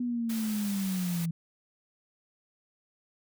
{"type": "linear sweep", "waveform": "sine", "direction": "down", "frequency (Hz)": [246.9, 162.8], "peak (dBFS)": -28, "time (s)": [0, 1.31], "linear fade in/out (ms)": 5}
{"type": "noise", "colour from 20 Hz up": "white", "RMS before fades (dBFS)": -41, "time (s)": [0.29, 1.26], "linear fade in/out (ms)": 10}
{"effects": []}